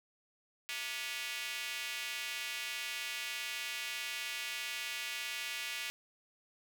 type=tone with high-pass filter; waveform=square; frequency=130.81 Hz; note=C3; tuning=in tune; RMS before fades=-40 dBFS; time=0.69-5.9 s; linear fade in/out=0 ms; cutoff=2400 Hz; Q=2; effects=none